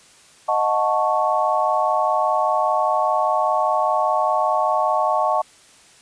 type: chord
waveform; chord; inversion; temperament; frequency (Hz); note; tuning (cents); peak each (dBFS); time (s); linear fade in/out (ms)
sine; D# half-diminished seventh; none; equal with one note detuned; 622.3 / 727.3 / 880 / 1108.7; D#5 / F#5 / A5 / C#6; 0 / -30 / 0 / 0; -22; 0.48-5.42; 10
effects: white hiss -50 dBFS RMS until 6.01 s + resampled to 22050 Hz